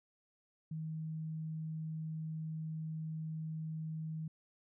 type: tone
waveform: sine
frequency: 158.3 Hz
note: D#3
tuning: 30 cents sharp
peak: -38 dBFS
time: 0.71-4.28 s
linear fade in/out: 5 ms
effects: none